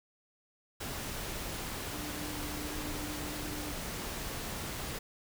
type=tone in noise; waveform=sine; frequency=298.6 Hz; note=D4; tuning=29 cents sharp; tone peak=-42 dBFS; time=1.93-3.72 s; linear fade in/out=10 ms; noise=pink; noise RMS=-39 dBFS; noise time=0.8-4.99 s; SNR=-6 dB; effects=none